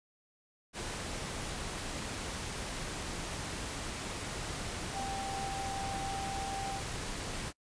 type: tone in noise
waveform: sine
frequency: 784 Hz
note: G5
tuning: in tune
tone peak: -37 dBFS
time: 4.92-6.81 s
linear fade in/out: 50 ms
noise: pink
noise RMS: -39 dBFS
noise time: 0.73-7.53 s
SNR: -1 dB
effects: noise-tail reverb RT60 0.1 s tail -26 dB re dry + resampled to 22050 Hz